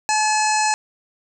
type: harmonic tone with a mistuned harmonic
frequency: 858 Hz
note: A5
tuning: 44 cents flat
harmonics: 1 / 2 / 3 / 5 / 6 / 7 / 8 / 9 / 10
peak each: -18 / -26 / -26 / -29 / -31 / -30 / -28 / -29 / -34 dBFS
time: 0.09-0.74 s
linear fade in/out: 0 ms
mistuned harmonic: 5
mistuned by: -44 cents
effects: none